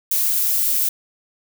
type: noise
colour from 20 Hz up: violet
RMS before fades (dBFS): -19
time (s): 0.11-0.89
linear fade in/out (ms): 5
effects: none